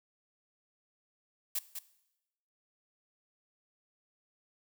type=noise with echo; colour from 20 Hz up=blue; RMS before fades=-33 dBFS; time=1.55-1.59 s; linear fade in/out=5 ms; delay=200 ms; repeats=1; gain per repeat=-7 dB; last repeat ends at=1.79 s; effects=noise-tail reverb RT60 0.9 s tail -17 dB re dry